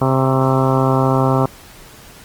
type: harmonic tone with a mistuned harmonic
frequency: 132.2 Hz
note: C3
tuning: 18 cents sharp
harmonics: 1 / 2 / 3 / 4 / 5 / 6 / 7 / 8 / 9 / 10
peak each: -16 / -19 / -21 / -22 / -23 / -24 / -24 / -25 / -26 / -26 dBFS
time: 0.01-1.46 s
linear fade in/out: 5 ms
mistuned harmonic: 9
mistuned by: -42 cents
effects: pink hiss -41 dBFS RMS until 2.24 s + Opus 24 kbps